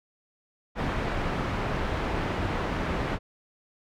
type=low-pass noise; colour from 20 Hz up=pink; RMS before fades=-29 dBFS; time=0.75-3.19 s; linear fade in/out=50 ms; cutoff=2000 Hz; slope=12 dB/octave; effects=none